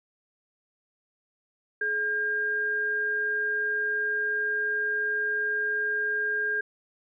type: tone pair together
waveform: sine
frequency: 424.6 / 1608.6 Hz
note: G#4 / G6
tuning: +38 / +44 cents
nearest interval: octave + major seventh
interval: 2306 cents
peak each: -35 / -25 dBFS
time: 1.81-6.61 s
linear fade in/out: 5 ms
effects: none